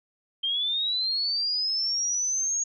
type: linear sweep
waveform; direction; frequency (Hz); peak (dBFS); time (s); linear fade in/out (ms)
sine; up; 3151 to 6645; -24; 0.43-2.64; 10
effects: none